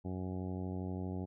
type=harmonic tone; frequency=92.5 Hz; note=F#2; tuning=in tune; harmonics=1 / 2 / 3 / 4 / 5 / 6 / 7 / 8 / 9; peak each=-40 / -41 / -44 / -47 / -52 / -56 / -54 / -55 / -56 dBFS; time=0.04-1.26 s; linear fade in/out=20 ms; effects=none